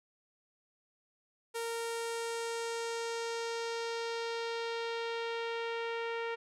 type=tone with low-pass filter sweep; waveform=sawtooth; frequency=462 Hz; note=A#4; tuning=16 cents flat; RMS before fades=-37 dBFS; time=1.54-6.36 s; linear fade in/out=20 ms; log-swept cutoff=11000 to 2500 Hz; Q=1.5; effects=none